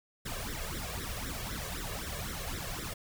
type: noise with flanger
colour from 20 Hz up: pink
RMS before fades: -38 dBFS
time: 0.25-2.94 s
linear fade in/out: 10 ms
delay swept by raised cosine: 0.53 to 1.83 ms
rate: 3.9 Hz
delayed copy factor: +0.9
effects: none